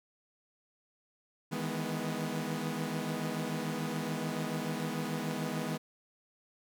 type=chord; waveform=sawtooth; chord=E major seventh; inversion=third; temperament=equal with one note detuned; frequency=155.56 / 162.45 / 207.7 / 246.9 Hz; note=D#3 / E3 / G#3 / B3; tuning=0 / -25 / 0 / 0 cents; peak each=-36 / -35 / -35 / -34 dBFS; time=1.51-5.78 s; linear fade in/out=20 ms; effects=none